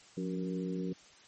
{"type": "harmonic tone with a mistuned harmonic", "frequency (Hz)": 93.6, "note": "F#2", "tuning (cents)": 20, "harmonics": [2, 3, 4, 5], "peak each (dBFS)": [-35, -39, -41, -43], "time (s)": [0.17, 0.93], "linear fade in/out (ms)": 5, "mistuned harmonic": 2, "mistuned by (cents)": -82, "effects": ["white hiss -58 dBFS RMS until 1.27 s", "MP3 32 kbps"]}